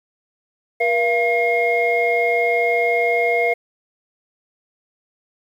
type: tone cluster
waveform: sine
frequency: 477.3 / 683 / 2145 Hz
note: A#4 / F5 / C7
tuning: +41 / -39 / +42 cents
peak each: -19 dBFS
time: 0.8-3.54 s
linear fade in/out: 10 ms
effects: tanh soft clip ceiling -7 dBFS + 8-bit